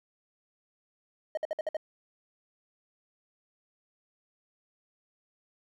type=tone bursts; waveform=triangle; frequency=622.3 Hz; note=D#5; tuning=in tune; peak=-26 dBFS; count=6; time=1.35-1.768 s; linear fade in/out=2 ms; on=23 ms; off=56 ms; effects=none